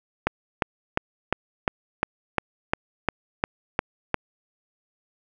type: click train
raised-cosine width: 0.5 ms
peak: -5 dBFS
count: 12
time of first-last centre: 0.27-4.143 s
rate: 2.84 Hz
effects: none